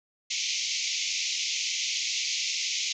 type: band-pass noise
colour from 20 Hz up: white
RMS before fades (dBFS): -30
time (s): 0.3-2.93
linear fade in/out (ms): 10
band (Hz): 2100 to 6800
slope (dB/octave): 96
effects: none